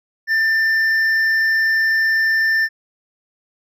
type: tone with hard clipping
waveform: sine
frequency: 1786 Hz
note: A6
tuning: 25 cents sharp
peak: -15 dBFS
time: 0.27-2.69 s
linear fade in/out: 50 ms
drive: 4 dB
effects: none